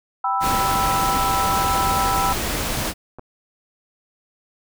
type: chord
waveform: sine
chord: E minor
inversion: first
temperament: equal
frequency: 784 / 987.8 / 1318.5 Hz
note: G5 / B5 / E6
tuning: 0 / 0 / 0 cents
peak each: -23 dBFS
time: 0.24-2.33 s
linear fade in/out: 5 ms
type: noise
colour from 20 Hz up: pink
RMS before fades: -24 dBFS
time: 0.4-2.94 s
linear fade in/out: 50 ms
type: clicks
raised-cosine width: 1 ms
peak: -24 dBFS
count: 2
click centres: 3.186 / 3.194 s
effects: none